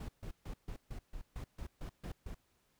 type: noise bursts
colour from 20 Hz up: brown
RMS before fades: -43 dBFS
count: 11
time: 0-2.346 s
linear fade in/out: 5 ms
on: 86 ms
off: 140 ms
effects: pink hiss -75 dBFS RMS until 2.79 s